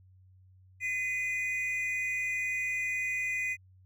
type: tone pair together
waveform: triangle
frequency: 2035 / 2467 Hz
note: C7 / D#7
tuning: -49 / -15 cents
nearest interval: minor third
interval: 334 cents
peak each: -31 / -31 dBFS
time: 0.8-3.57 s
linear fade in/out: 50 ms
effects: added 93 Hz sine -56 dBFS peak until 3.85 s